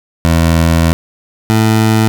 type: tone pair in turn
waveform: 20% pulse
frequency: 82.5 / 110.12 Hz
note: E2 / A2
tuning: +2 / +2 cents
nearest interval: perfect fourth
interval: 500 cents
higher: second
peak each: -3 dBFS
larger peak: neither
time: 0.25-0.93 / 1.5-2.08 s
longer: first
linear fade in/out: 0 ms
effects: none